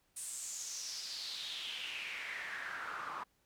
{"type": "noise with band-pass filter sweep", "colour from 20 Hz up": "pink", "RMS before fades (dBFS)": -43, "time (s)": [0.16, 3.24], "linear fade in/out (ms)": 10, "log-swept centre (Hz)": [9000, 1100], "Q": 4.6, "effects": ["pink hiss -75 dBFS RMS until 3.45 s"]}